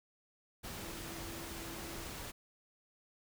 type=tone in noise; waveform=sine; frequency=333 Hz; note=E4; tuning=18 cents sharp; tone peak=-50 dBFS; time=0.78-2.05 s; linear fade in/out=20 ms; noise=pink; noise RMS=-45 dBFS; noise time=0.63-2.32 s; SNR=-8 dB; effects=none